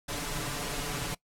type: noise with comb filter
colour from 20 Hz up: pink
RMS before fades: -34 dBFS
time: 0.08-1.15 s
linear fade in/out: 10 ms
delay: 6.9 ms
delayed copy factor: +0.9
effects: noise-tail reverb RT60 0.1 s tail -21 dB re dry + low-pass 12000 Hz 12 dB/octave